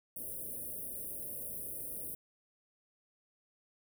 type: band-stop noise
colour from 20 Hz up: white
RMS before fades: -42 dBFS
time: 0.16-2.15 s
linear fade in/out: 5 ms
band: 650 to 9100 Hz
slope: 96 dB/octave
effects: none